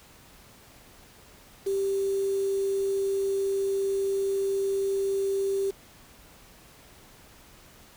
sine tone with quantisation, 391.6 Hz, G4, 2 cents flat, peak -24 dBFS, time 1.66-5.71 s, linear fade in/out 10 ms, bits 7, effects pink hiss -53 dBFS RMS until 7.96 s

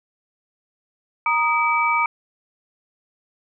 sine tone cluster, 937 / 1242 / 2302 Hz, A#5 / D#6 / D7, +9 / -3 / -35 cents, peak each -21 dBFS, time 1.26-2.06 s, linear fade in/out 2 ms, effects none

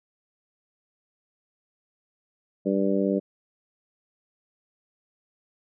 harmonic tone, 98 Hz, G2, in tune, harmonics 2 / 3 / 4 / 5 / 6, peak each -25 / -27 / -28 / -29 / -30 dBFS, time 2.65-3.2 s, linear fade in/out 20 ms, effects none

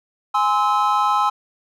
triangle chord, Ab augmented, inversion none, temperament just, 830.6 / 1038.3 / 1297.8 Hz, Ab5 / C6 / E6, 0 / -14 / -27 cents, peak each -18 / -18 / -18 dBFS, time 0.34-1.3 s, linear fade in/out 10 ms, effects none

